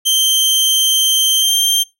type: tone with pitch glide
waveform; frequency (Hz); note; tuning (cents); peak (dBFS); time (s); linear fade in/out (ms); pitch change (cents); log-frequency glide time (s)
sawtooth; 3136 to 3163; G7 to G7; 0 to +15; -8; 0.05-1.84; 20; +15; 1.37-1.52
effects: noise-tail reverb RT60 0.2 s tail -23 dB re dry